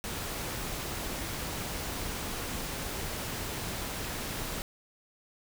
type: noise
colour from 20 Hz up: pink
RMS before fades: -36 dBFS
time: 0.04-4.62 s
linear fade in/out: 0 ms
effects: none